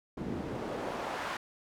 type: noise with band-pass filter sweep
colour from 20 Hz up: pink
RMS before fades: -37 dBFS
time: 0.17-1.37 s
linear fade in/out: 5 ms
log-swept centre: 200 to 1300 Hz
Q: 1
effects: none